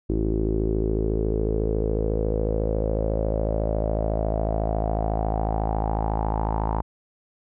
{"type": "tone with low-pass filter sweep", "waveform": "sawtooth", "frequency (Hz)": 54, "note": "A1", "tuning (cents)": -32, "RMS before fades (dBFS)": -24, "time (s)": [0.09, 6.82], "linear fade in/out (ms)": 10, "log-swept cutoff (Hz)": [350, 920], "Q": 6.2, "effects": []}